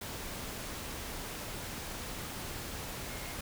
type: tone in noise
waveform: sine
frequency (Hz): 2141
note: C7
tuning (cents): +39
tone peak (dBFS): -51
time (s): 3.09-3.35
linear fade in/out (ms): 5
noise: pink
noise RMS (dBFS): -41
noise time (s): 0.01-3.41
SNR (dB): -13
effects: none